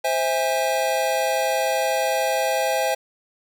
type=chord; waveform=square; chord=C augmented; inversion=none; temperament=just; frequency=523.3 / 654.1 / 817.6 Hz; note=C5 / E5 / G#5; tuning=0 / -14 / -27 cents; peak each=-25 dBFS; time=0.04-2.95 s; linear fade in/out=10 ms; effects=none